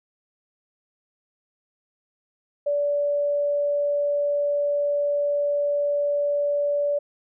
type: tone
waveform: sine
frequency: 578 Hz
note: D5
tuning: 28 cents flat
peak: -20 dBFS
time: 2.66-6.99 s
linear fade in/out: 10 ms
effects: none